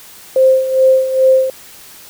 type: tone with tremolo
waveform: sine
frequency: 524 Hz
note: C5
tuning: 2 cents sharp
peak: -5 dBFS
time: 0.36-1.5 s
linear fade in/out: 2 ms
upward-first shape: sine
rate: 2.4 Hz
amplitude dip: 70%
effects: white hiss -38 dBFS RMS until 2.09 s